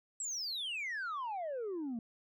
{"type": "exponential sweep", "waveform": "sine", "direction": "down", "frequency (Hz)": [7950, 220], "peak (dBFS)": -34, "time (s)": [0.2, 1.99], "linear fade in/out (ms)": 2, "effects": ["tanh soft clip ceiling -35 dBFS"]}